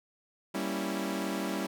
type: chord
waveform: sawtooth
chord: G diminished seventh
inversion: none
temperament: equal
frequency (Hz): 196 / 233.1 / 277.2 / 329.6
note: G3 / Bb3 / Db4 / Fb4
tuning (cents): 0 / 0 / 0 / 0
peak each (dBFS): -31 / -36 / -33 / -33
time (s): 0.54-1.67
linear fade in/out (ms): 10
effects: none